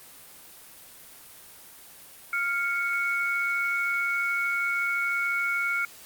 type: tone pair together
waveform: sine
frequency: 1396.6 / 2217 Hz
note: F6 / C#7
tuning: 0 / 0 cents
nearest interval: minor sixth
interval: 800 cents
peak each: -27 dBFS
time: 2.33-5.85 s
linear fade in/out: 2 ms
effects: white hiss -48 dBFS RMS until 6.05 s + Opus 24 kbps